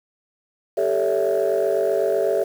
sine chord, A dominant seventh, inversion third, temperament equal with one note detuned, 392 / 440 / 567 / 659.3 Hz, G4 / A4 / C#5 / E5, 0 / 0 / +39 / 0 cents, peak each -22 dBFS, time 0.77-2.44 s, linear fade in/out 10 ms, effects tanh soft clip ceiling -12 dBFS + 7-bit

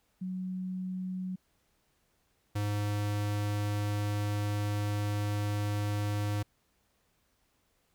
sine / square tone pair in turn, 185 / 103.5 Hz, F#3 / G#2, 0 / -5 cents, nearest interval minor seventh, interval 1005 cents, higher first, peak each -33 / -30 dBFS, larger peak second, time 0.21-1.36 / 2.55-6.43 s, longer second, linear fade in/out 10 ms, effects pink hiss -73 dBFS RMS until 7.94 s

